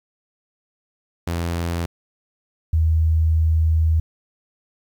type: tone pair in turn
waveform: sawtooth / sine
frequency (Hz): 85.1 / 80.03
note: F2 / D#2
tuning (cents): -44 / +49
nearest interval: minor second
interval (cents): 107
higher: first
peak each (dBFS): -18 / -14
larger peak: second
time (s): 1.27-1.86 / 2.73-4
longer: second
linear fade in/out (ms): 5
effects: 9-bit